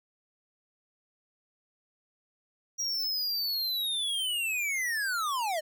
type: linear sweep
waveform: square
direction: down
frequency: 5720 to 590 Hz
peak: -29 dBFS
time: 2.78-5.61 s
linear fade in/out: 20 ms
effects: none